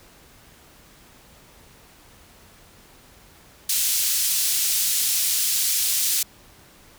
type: band-pass noise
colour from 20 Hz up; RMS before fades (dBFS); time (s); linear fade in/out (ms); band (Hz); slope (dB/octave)
white; -22; 3.69-6.23; 5; 3600 to 15000; 12
effects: pink hiss -51 dBFS RMS until 6.98 s